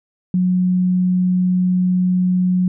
sine tone, 182.2 Hz, F#3, 26 cents flat, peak -13 dBFS, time 0.34-2.68 s, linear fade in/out 2 ms, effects none

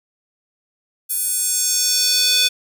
square tone with high-pass filter sweep, 496.7 Hz, B4, 10 cents sharp, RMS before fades -18 dBFS, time 1.09-2.49 s, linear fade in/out 20 ms, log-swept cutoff 11000 to 3400 Hz, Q 2.2, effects none

